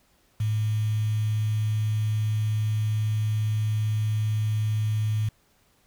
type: tone with quantisation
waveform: sine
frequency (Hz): 107.8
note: A2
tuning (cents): -35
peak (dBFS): -22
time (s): 0.4-5.29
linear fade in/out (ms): 5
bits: 7
effects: pink hiss -64 dBFS RMS until 5.86 s